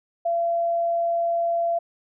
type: tone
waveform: sine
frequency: 680 Hz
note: F5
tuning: 46 cents flat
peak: -20 dBFS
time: 0.25-1.79 s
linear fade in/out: 10 ms
effects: none